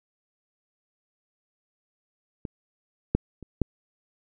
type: clicks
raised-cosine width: 3 ms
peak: -20 / -7 / -28 / -9 dBFS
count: 4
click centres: 2.452 / 3.15 / 3.427 / 3.617 s
effects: none